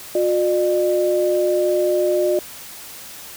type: tone pair together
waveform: sine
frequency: 359.1 / 603.9 Hz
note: F4 / D5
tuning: +48 / +48 cents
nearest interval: major sixth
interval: 900 cents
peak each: -18 dBFS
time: 0.15-2.39 s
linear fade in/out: 2 ms
effects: white hiss -37 dBFS RMS until 3.36 s